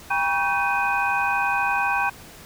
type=tone cluster; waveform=sine; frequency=799 / 963 / 1115 / 1543 / 2488 Hz; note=G5 / B5 / C#6 / G6 / D#7; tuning=+33 / -44 / +10 / -28 / -1 cents; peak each=-25 / -27 / -29 / -25 / -26 dBFS; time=0.1-2.1 s; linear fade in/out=10 ms; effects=pink hiss -44 dBFS RMS until 2.45 s